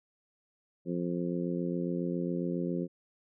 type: harmonic tone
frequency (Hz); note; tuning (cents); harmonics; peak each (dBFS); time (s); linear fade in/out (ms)
87.31; F2; 0; 2 / 3 / 4 / 5 / 6; -33 / -36 / -36 / -41 / -41; 0.85-2.88; 50
effects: none